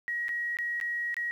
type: tone with dropouts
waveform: sine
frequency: 1900 Hz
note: A#6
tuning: 33 cents sharp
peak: -29 dBFS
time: 0.08-1.31 s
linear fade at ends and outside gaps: 0 ms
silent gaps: 0.283-0.291 / 0.57-0.587 / 0.801-0.812 / 1.143-1.167 s
effects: 10-bit